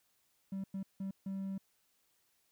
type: tone bursts at uneven times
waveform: triangle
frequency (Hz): 193.6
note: G3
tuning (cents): -21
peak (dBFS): -34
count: 4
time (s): 0.52-0.64 / 0.74-0.83 / 1-1.11 / 1.26-1.58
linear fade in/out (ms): 5
effects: tanh soft clip ceiling -30 dBFS + white hiss -75 dBFS RMS until 2.51 s